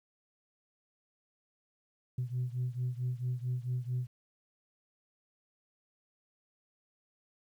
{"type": "beating tone pair", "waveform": "sine", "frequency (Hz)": [123.47, 127.97], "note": ["B2", "C3"], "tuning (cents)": [0, -38], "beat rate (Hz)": 4.5, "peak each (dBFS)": [-33, -35], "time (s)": [2.18, 4.07], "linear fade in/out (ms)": 5, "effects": ["tanh soft clip ceiling -27 dBFS", "11-bit"]}